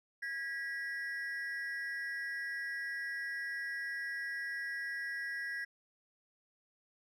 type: ring-modulated tone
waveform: triangle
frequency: 1790 Hz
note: A6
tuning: 29 cents sharp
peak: -32 dBFS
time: 0.22-5.65 s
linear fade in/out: 10 ms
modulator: 147 Hz
effects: none